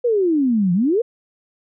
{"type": "exponential two-way sweep", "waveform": "sine", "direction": "down then up", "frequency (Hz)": [501, 170, 501], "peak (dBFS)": -14, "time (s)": [0.04, 1.02], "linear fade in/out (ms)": 10, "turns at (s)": 0.73, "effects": []}